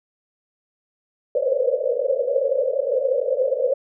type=band-pass noise; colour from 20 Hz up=white; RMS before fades=-21 dBFS; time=1.35-3.74 s; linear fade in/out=5 ms; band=490 to 560 Hz; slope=96 dB/octave; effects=none